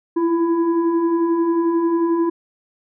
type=tone with frequency modulation; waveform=sine; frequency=336.6 Hz; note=E4; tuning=36 cents sharp; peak=-15 dBFS; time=0.16-2.3 s; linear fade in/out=10 ms; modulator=662 Hz; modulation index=0.55; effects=none